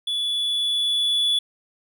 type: tone with level ramp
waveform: triangle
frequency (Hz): 3432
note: A7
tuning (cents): -44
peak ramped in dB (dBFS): -21 to -16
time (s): 0.07-1.39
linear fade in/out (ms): 5
effects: none